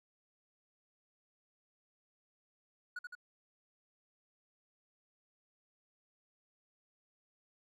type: tone with echo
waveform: triangle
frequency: 1460 Hz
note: F#6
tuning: 24 cents flat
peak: -37 dBFS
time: 2.96-2.99 s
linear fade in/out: 5 ms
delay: 81 ms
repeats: 2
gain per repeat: -3 dB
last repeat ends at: 3.152 s
effects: none